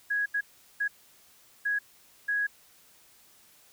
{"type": "tone bursts at uneven times", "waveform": "sine", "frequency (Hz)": 1661.2, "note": "G#6", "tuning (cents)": 0, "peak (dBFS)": -25, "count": 5, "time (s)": [[0.1, 0.26], [0.34, 0.41], [0.8, 0.88], [1.65, 1.79], [2.28, 2.47]], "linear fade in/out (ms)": 10, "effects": ["white hiss -59 dBFS RMS until 3.72 s"]}